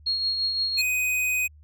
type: tone with tremolo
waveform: sine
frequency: 4285 Hz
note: C8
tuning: 40 cents sharp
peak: -21 dBFS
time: 0.06-0.82 s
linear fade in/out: 10 ms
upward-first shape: triangle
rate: 5.8 Hz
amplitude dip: 45%
type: tone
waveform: square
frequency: 2500 Hz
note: D#7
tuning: 8 cents sharp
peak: -23 dBFS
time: 0.77-1.48 s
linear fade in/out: 20 ms
effects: added 75 Hz sine -48 dBFS peak until 1.63 s